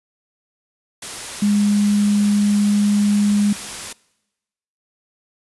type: tone in noise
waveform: sine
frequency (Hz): 205.4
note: G#3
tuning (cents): -19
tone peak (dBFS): -13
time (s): 1.42-3.53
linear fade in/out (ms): 5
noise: white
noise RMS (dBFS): -30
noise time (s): 1.02-3.93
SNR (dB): +14
effects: noise-tail reverb RT60 1.0 s tail -23 dB re dry + resampled to 24000 Hz